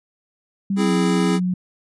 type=tone with pitch glide; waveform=sine; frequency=196 to 181.82 Hz; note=G3 to F#3; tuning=0 to -30 cents; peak=-18 dBFS; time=0.7-1.54 s; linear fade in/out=5 ms; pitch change=-130 cents; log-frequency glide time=0.83-0.92 s
type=chord; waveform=square; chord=C augmented; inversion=none; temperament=equal; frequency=261.6 / 329.6 / 415.3 Hz; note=C4 / E4 / G#4; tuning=0 / 0 / 0 cents; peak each=-24 dBFS; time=0.76-1.4 s; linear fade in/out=50 ms
effects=resampled to 24000 Hz